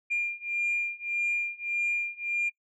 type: beating tone pair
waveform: sine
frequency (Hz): 2400 / 2401.7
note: D7 / D7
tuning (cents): +37 / +38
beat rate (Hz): 1.7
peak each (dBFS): -30 / -29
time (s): 0.1-2.5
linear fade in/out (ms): 20
effects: noise-tail reverb RT60 0.1 s tail -21 dB re dry + tanh soft clip ceiling -21 dBFS